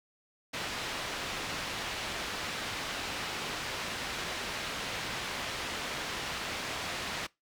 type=low-pass noise; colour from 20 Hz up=white; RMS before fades=-37 dBFS; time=0.53-7.27 s; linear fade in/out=10 ms; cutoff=3500 Hz; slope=12 dB/octave; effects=noise-tail reverb RT60 0.2 s tail -22 dB re dry